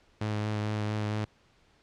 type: tone with vibrato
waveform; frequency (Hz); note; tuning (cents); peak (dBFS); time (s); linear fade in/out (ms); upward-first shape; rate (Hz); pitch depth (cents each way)
sawtooth; 106.2; G#2; +39; -25; 0.21-1.25; 5; sine; 4.4; 17
effects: pink hiss -64 dBFS RMS until 1.82 s + low-pass 5000 Hz 12 dB/octave